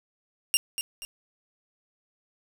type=tone with echo; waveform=15% pulse; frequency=2794 Hz; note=F7; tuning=in tune; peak=-12 dBFS; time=0.54-0.57 s; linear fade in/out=0 ms; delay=240 ms; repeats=2; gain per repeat=-9 dB; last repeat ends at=1.05 s; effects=8-bit